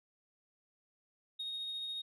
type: tone with tremolo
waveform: sine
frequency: 3729 Hz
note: A#7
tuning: in tune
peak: -35 dBFS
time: 1.39-2.02 s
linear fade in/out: 10 ms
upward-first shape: triangle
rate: 14 Hz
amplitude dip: 30%
effects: tanh soft clip ceiling -35 dBFS